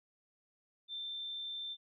sine tone, 3564 Hz, A7, 22 cents sharp, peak -39 dBFS, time 0.88-1.77 s, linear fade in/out 50 ms, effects none

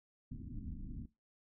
pink low-pass noise, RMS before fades -45 dBFS, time 0.31-1.06 s, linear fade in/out 5 ms, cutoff 280 Hz, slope 48 dB/octave, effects noise-tail reverb RT60 0.2 s tail -17 dB re dry

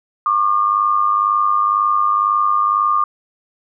sine tone pair together, 1099 / 1201 Hz, C#6 / D6, -15 / +38 cents, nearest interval major second, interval 153 cents, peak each -18 / -14 dBFS, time 0.26-3.04 s, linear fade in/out 2 ms, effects none

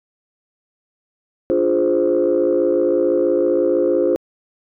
sine chord, D half-diminished seventh, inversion none, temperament equal, 293.7 / 349.2 / 415.3 / 523.3 Hz, D4 / F4 / Ab4 / C5, 0 / 0 / 0 / 0 cents, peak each -22 / -17 / -20 / -17 dBFS, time 1.5-4.16 s, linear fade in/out 0 ms, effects tanh soft clip ceiling -7 dBFS

